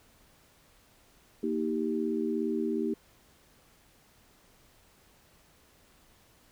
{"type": "chord", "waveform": "sine", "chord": "Eb major", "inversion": "second", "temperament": "equal with one note detuned", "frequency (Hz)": [233.1, 315.1, 392], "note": ["Bb3", "Eb4", "G4"], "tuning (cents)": [0, 22, 0], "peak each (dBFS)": -32, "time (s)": [1.43, 2.94], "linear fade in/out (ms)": 5, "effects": ["pink hiss -62 dBFS RMS until 6.51 s"]}